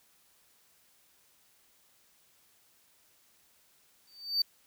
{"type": "tone with exponential growth", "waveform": "triangle", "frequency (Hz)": 4599, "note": "D8", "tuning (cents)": -37, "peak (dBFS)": -21, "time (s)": [4.07, 4.42], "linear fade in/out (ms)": 5, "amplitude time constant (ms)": 74, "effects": ["white hiss -66 dBFS RMS until 4.66 s"]}